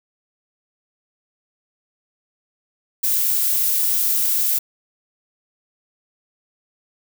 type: noise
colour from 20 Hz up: violet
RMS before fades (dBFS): -19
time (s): 3.03-4.59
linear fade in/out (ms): 10
effects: none